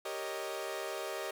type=chord; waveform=sawtooth; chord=Eb dominant seventh; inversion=first; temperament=equal; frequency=392 / 466.2 / 554.4 / 622.3 Hz; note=G4 / Bb4 / Db5 / Eb5; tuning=0 / 0 / 0 / 0 cents; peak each=-38 / -40 / -40 / -37 dBFS; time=0.05-1.31 s; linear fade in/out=5 ms; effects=none